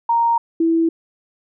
sine tone pair in turn, 931 / 329.2 Hz, A#5 / E4, -2 / -2 cents, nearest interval octave + tritone, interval 1800 cents, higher first, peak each -13 dBFS, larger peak neither, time 0.09-0.38 / 0.6-0.89 s, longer neither, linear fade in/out 5 ms, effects none

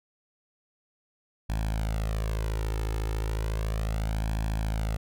sawtooth tone with flanger, 54 Hz, A1, 32 cents flat, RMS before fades -29 dBFS, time 1.49-4.97 s, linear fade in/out 10 ms, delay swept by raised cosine 1.2 to 2.3 ms, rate 0.34 Hz, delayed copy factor +0.75, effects none

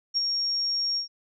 sine tone with ADSR envelope, 5560 Hz, F8, 9 cents flat, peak -20 dBFS, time 0.14-1.08 s, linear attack 31 ms, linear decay 23 ms, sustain -4 dB, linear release 110 ms, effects none

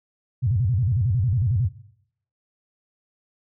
sine tone with vibrato, 109.2 Hz, A2, 13 cents flat, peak -18 dBFS, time 0.42-1.69 s, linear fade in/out 20 ms, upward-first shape square, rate 11 Hz, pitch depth 270 cents each way, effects noise-tail reverb RT60 0.7 s tail -17 dB re dry

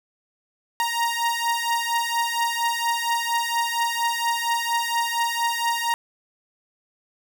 sawtooth beating tone pair, 932.3 / 936.6 Hz, A#5 / A#5, 0 / +8 cents, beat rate 4.3 Hz, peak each -21 dBFS, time 0.8-5.94 s, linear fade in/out 0 ms, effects none

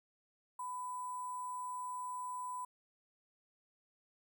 sine tone with sample-and-hold, 1000 Hz, B5, 21 cents sharp, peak -39 dBFS, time 0.59-2.65 s, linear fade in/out 5 ms, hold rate 8820 Hz, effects none

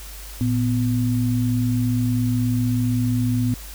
sine tone pair together, 114.53 / 249.5 Hz, A#2 / B3, -30 / +18 cents, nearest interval octave + minor second, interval 1348 cents, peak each -20 / -21 dBFS, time 0.41-3.54 s, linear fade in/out 0 ms, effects added 50 Hz sine -36 dBFS peak until 3.74 s + white hiss -40 dBFS RMS until 3.74 s

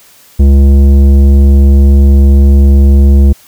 sine tone with tanh clipping, 69.3 Hz, C#2, in tune, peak -3 dBFS, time 0.39-3.33 s, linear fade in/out 10 ms, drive 12 dB, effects white hiss -41 dBFS RMS until 3.47 s

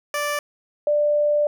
15% pulse / sine tone pair in turn, 586 / 591.1 Hz, D5 / D5, -4 / +11 cents, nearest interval unison, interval 15 cents, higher second, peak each -16 dBFS, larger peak neither, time 0.14-0.39 / 0.87-1.47 s, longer second, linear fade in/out 2 ms, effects none

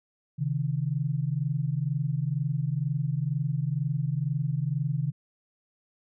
sine tone pair together, 133.46 / 155.56 Hz, C3 / D#3, +35 / 0 cents, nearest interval minor third, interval 265 cents, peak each -28 dBFS, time 0.38-5.12 s, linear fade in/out 20 ms, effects none

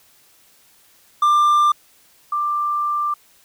triangle / sine tone pair in turn, 1189 / 1183.6 Hz, D6 / D6, +21 / +13 cents, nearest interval unison, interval 8 cents, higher first, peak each -10 / -18 dBFS, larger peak first, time 1.22-1.72 / 2.32-3.14 s, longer second, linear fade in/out 5 ms, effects white hiss -54 dBFS RMS until 3.44 s

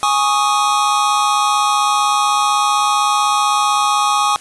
square chord, Ab suspended fourth, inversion none, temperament equal, 830.6 / 1108.7 / 1244.5 Hz, Ab5 / Db6 / Eb6, 0 / 0 / 0 cents, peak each -18 dBFS, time 0.03-4.36 s, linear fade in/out 0 ms, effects white hiss -38 dBFS RMS until 4.4 s + resampled to 24000 Hz

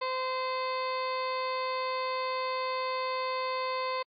harmonic tone with a mistuned harmonic, 516 Hz, C5, 24 cents flat, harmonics 1 / 2 / 3 / 4 / 5 / 6 / 7 / 8 / 9, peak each -34 / -32 / -48 / -41 / -44 / -54 / -47 / -44 / -50 dBFS, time 0.01-4.03 s, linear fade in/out 10 ms, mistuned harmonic 8, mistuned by +73 cents, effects AAC 64 kbps

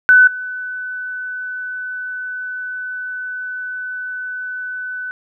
sine tone with level steps, 1501 Hz, F#6, 24 cents sharp, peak -5 / -23 dBFS, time 0.09-5.11 s, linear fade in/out 0 ms, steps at 0.27 s, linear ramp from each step 5 ms, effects none

